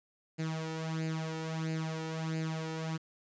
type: tone with flanger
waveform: sawtooth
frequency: 160.1 Hz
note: D#3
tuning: 50 cents sharp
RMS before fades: -36 dBFS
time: 0.38-2.98 s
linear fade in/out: 20 ms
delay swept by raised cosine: 0.43 to 2.23 ms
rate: 1.5 Hz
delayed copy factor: +0.7
effects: resampled to 16000 Hz + 10-bit